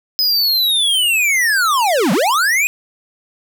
square linear two-way sweep, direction down then up, 5080 to 161.5 to 2541 Hz, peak -13 dBFS, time 0.19-2.67 s, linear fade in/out 0 ms, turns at 2.12 s, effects none

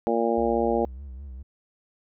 harmonic tone, 116 Hz, A#2, 8 cents flat, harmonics 2 / 3 / 4 / 5 / 6 / 7, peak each -28 / -27 / -26 / -28 / -31 / -29 dBFS, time 0.07-0.85 s, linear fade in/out 0 ms
triangle tone with vibrato, 66.9 Hz, C2, 39 cents sharp, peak -34 dBFS, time 0.37-1.43 s, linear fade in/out 10 ms, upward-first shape sine, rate 4.9 Hz, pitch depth 120 cents each way
effects none

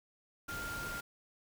sine tone in noise, 1399 Hz, F6, 3 cents sharp, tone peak -40 dBFS, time 0.48-1.01 s, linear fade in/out 10 ms, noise pink, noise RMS -44 dBFS, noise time 0.48-1.01 s, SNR +1 dB, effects none

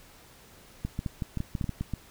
clicks, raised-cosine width 5 ms, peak -18 dBFS, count 12, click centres 0.85 / 0.991 / 1.062 / 1.222 / 1.373 / 1.404 / 1.552 / 1.612 / 1.642 / 1.693 / 1.81 / 1.937 s, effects pink hiss -54 dBFS RMS until 2.1 s

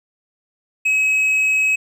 sine tone with hard clipping, 2556 Hz, D#7, 46 cents sharp, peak -15 dBFS, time 0.85-1.76 s, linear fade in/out 10 ms, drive 3 dB, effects none

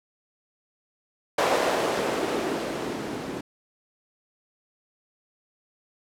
violet noise with low-pass filter sweep, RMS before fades -27 dBFS, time 1.38-3.41 s, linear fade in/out 5 ms, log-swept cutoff 590 to 250 Hz, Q 1.4, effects none

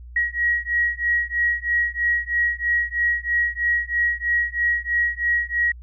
sine beating tone pair, 1901 / 1904.1 Hz, A#6 / A#6, +33 / +36 cents, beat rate 3.1 Hz, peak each -22 dBFS, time 0.16-5.72 s, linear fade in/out 5 ms, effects added 60 Hz sine -37 dBFS peak until 5.82 s

